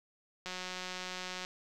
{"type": "click train", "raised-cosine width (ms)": 0.2, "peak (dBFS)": -23, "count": 182, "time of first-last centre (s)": [0.46, 1.449], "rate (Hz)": 183, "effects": []}